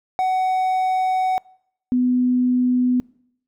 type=tone pair in turn; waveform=triangle / sine; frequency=748 / 249.6 Hz; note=F#5 / B3; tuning=+19 / +19 cents; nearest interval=octave + perfect fifth; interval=1900 cents; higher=first; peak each=-15 dBFS; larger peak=neither; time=0.19-1.38 / 1.92-3 s; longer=first; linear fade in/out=0 ms; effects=noise-tail reverb RT60 0.7 s tail -25 dB re dry